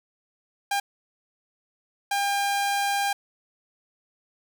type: tone bursts at uneven times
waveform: sawtooth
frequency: 802 Hz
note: G5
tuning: 39 cents sharp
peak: -19 dBFS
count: 2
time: 0.71-0.8 / 2.11-3.13 s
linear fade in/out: 5 ms
effects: none